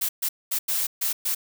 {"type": "noise bursts at uneven times", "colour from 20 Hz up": "blue", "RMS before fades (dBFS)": -25, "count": 6, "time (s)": [[0.01, 0.09], [0.22, 0.29], [0.51, 0.59], [0.68, 0.87], [1.01, 1.13], [1.25, 1.35]], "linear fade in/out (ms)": 10, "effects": []}